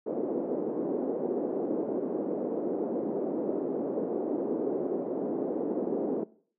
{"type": "band-pass noise", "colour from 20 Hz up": "white", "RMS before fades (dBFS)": -31, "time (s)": [0.06, 6.24], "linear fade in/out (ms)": 10, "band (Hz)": [250, 470], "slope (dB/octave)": 24, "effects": ["noise-tail reverb RT60 0.5 s tail -20 dB re dry"]}